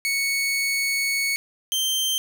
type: tone pair in turn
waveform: sawtooth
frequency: 2217 / 3135 Hz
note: C#7 / G7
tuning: 0 / -1 cents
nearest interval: tritone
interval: 599 cents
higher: second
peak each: -18 dBFS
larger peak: neither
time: 0.05-1.36 / 1.72-2.18 s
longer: first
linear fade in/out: 0 ms
effects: none